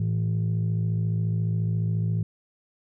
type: tone pair together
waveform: sine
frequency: 110 / 164.35 Hz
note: A2 / E3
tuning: 0 / -5 cents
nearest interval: perfect fifth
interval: 695 cents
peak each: -22 / -25 dBFS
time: 0-2.23 s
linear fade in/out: 5 ms
effects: tanh soft clip ceiling -19 dBFS